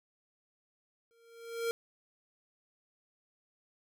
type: tone with exponential growth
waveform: square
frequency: 462.8 Hz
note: A#4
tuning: 13 cents flat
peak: -29 dBFS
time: 1.11-1.71 s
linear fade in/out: 0 ms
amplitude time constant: 130 ms
effects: none